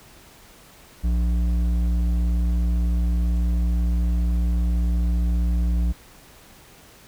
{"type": "tone with hard clipping", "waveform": "sine", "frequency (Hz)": 59, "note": "A#1", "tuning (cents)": 22, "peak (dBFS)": -20, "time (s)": [1.03, 5.93], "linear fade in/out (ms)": 20, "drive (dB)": 8, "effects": ["pink hiss -49 dBFS RMS until 7.07 s"]}